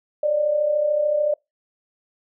sine tone pair together, 565 / 598.6 Hz, C#5 / D5, +33 / +33 cents, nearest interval minor second, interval 100 cents, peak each -26 / -18 dBFS, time 0.23-1.34 s, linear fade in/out 5 ms, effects noise-tail reverb RT60 0.2 s tail -26 dB re dry

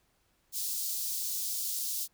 white high-pass noise, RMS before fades -34 dBFS, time 0.52-2.08 s, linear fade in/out 50 ms, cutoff 4200 Hz, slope 24 dB/octave, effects pink hiss -72 dBFS RMS until 2.13 s

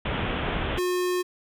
pink low-pass noise, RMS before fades -28 dBFS, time 0.05-0.79 s, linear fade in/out 5 ms, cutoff 3500 Hz, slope 96 dB/octave
square tone, 360 Hz, F#4, 47 cents flat, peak -24 dBFS, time 0.77-1.23 s, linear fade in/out 20 ms
effects none

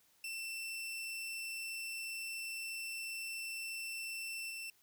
sawtooth tone with level steps, 2683 Hz, E7, 30 cents sharp, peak -37 / -39 dBFS, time 0.24-4.7 s, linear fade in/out 2 ms, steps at 4.5 s, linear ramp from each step 2 ms, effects white hiss -70 dBFS RMS until 4.82 s

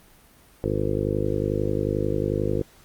harmonic tone, 51.2 Hz, G#1, 24 cents flat, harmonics 1 / 2 / 3 / 4 / 5 / 6 / 7 / 8 / 9 / 10, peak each -33 / -29 / -31 / -34 / -35 / -31 / -29 / -34 / -29 / -32 dBFS, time 0.64-2.62 s, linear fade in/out 0 ms, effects pink hiss -54 dBFS RMS until 2.84 s + Opus 32 kbps

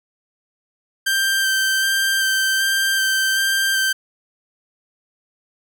sawtooth tone with vibrato, 1568 Hz, G6, in tune, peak -13 dBFS, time 1.06-3.93 s, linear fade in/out 10 ms, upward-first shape square, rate 1.3 Hz, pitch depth 11 cents each way, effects none

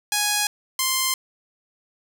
5% pulse tone pair in turn, 831 / 1047 Hz, G#5 / C6, +1 / +1 cents, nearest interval major third, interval 400 cents, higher second, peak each -8 dBFS, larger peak neither, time 0.12-0.47 / 0.79-1.14 s, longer neither, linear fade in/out 2 ms, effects none

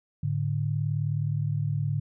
sine tone pair together, 107.54 / 146.83 Hz, A2 / D3, -39 / 0 cents, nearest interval perfect fourth, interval 539 cents, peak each -28 / -27 dBFS, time 0.23-2 s, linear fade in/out 5 ms, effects none

